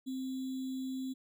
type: tone with sample-and-hold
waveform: sine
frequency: 261.6 Hz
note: C4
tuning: in tune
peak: -35 dBFS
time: 0.06-1.14 s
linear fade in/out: 20 ms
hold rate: 3675 Hz
effects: none